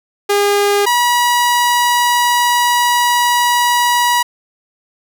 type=tone pair in turn; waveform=sawtooth; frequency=406.6 / 967.1 Hz; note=G#4 / B5; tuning=-37 / -37 cents; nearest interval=octave + minor third; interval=1500 cents; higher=second; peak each=-7 dBFS; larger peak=neither; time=0.29-0.86 / 0.86-4.23 s; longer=second; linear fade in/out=10 ms; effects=none